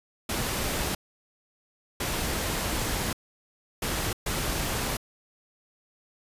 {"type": "noise bursts at uneven times", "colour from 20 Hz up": "pink", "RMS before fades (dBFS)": -29, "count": 4, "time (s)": [[0.29, 0.95], [2, 3.13], [3.82, 4.13], [4.26, 4.97]], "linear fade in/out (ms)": 5, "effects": ["resampled to 32000 Hz"]}